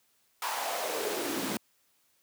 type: noise with high-pass filter sweep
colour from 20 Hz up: pink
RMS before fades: -33 dBFS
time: 0.42-1.57 s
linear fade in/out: 2 ms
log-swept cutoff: 1000 to 220 Hz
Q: 3.5
effects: white hiss -70 dBFS RMS until 2.22 s + high-pass 80 Hz 12 dB/octave